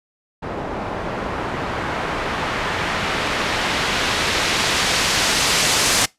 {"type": "noise with low-pass filter sweep", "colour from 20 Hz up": "white", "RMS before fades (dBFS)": -21, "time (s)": [0.42, 6.06], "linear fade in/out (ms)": 10, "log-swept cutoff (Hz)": [740, 7700], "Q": 0.71, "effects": ["noise-tail reverb RT60 0.2 s tail -23 dB re dry", "resampled to 32000 Hz"]}